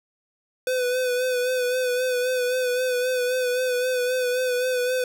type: tone with vibrato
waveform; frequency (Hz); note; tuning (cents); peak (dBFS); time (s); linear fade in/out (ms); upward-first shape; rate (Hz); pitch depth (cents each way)
square; 502; B4; +28; -22; 0.67-5.04; 2; sine; 3.8; 36
effects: none